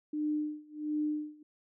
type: tone with tremolo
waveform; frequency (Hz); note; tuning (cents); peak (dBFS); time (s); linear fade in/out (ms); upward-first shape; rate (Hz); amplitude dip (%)
sine; 301.6; D4; +46; -28; 0.13-1.43; 5; sine; 1.4; 95
effects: none